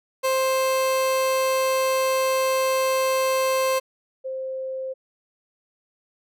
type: tone pair in turn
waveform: 30% pulse / sine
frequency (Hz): 525 / 525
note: C5 / C5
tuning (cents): +6 / +6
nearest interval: unison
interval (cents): 0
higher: neither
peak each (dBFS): -17 / -27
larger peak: first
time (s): 0.23-3.8 / 4.24-4.94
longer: first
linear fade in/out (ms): 20
effects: none